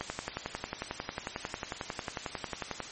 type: click train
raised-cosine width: 0.5 ms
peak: -18 dBFS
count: 32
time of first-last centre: 0.01-2.803 s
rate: 11.1 Hz
effects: white hiss -43 dBFS RMS until 2.91 s + MP3 32 kbps